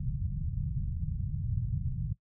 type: low-pass noise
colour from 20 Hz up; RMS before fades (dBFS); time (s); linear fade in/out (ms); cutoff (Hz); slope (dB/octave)
white; -33; 0-2.13; 5; 160; 48
effects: noise-tail reverb RT60 0.1 s tail -17 dB re dry